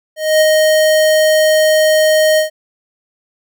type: tone with ADSR envelope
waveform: square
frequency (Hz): 622.3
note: D#5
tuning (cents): 0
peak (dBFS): -7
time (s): 0.16-2.5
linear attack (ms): 250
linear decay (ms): 20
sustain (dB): -2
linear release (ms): 120
effects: none